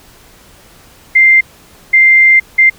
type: tone bursts at uneven times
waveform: sine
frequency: 2093 Hz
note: C7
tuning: in tune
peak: -3 dBFS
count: 3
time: 1.15-1.41 / 1.93-2.4 / 2.58-2.7 s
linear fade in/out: 10 ms
effects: pink hiss -42 dBFS RMS until 2.78 s